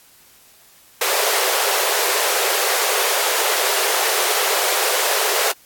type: high-pass noise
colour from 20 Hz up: pink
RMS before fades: -19 dBFS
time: 1.01-5.52 s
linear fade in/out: 5 ms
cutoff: 380 Hz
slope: 96 dB/octave
effects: white hiss -50 dBFS RMS until 5.65 s + AAC 64 kbps